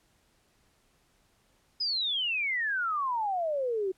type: exponential sweep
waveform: sine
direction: down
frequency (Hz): 5090 to 365.5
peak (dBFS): -27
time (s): 1.8-3.92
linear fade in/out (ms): 10
effects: pink hiss -68 dBFS RMS until 3.97 s + low-pass 12000 Hz 12 dB/octave